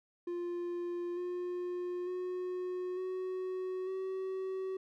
triangle tone with pitch steps, 349.5 / 356.6 / 363.9 / 371.4 / 378.9 Hz, F4 / F4 / F#4 / F#4 / F#4, +1 / +36 / -29 / +7 / +41 cents, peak -33 dBFS, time 0.27-4.77 s, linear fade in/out 5 ms, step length 900 ms, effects none

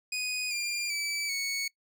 20% pulse tone with pitch steps, 2489 / 2396 / 2306 / 2220 Hz, D#7 / D7 / D7 / C#7, 0 / +34 / -32 / +2 cents, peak -25 dBFS, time 0.12-1.68 s, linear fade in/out 5 ms, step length 390 ms, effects noise-tail reverb RT60 0.1 s tail -23 dB re dry

